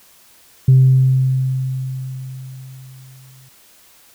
sine tone with exponential decay, 130.81 Hz, C3, in tune, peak -4 dBFS, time 0.68-3.49 s, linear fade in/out 5 ms, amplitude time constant 610 ms, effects tanh soft clip ceiling -3 dBFS + white hiss -49 dBFS RMS until 4.14 s

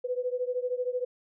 sine beating tone pair, 493.9 / 506.9 Hz, B4 / B4, 0 / +45 cents, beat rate 13 Hz, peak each -30 / -32 dBFS, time 0.04-1.05 s, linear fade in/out 10 ms, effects none

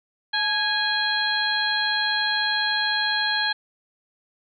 harmonic tone with a mistuned harmonic, 826 Hz, G#5, 10 cents flat, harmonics 1 / 2 / 3 / 4 / 5, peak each -29 / -24 / -36 / -28 / -26 dBFS, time 0.33-3.53 s, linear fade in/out 10 ms, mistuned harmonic 1, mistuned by +60 cents, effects none

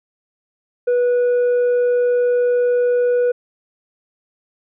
sine tone with tanh clipping, 488.9 Hz, B4, 18 cents flat, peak -14 dBFS, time 0.87-3.32 s, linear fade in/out 10 ms, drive 3 dB, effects none

